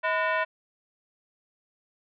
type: tone with frequency modulation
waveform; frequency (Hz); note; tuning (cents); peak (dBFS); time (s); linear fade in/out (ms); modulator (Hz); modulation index
sine; 185; F#3; 0; -23; 0.03-0.45; 20; 822; 2.4
effects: none